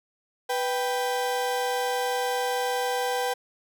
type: tone pair together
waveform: 35% pulse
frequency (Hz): 493.9 / 784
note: B4 / G5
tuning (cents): 0 / 0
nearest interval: minor sixth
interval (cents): 800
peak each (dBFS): -26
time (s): 0.49-3.34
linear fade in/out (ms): 10
effects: none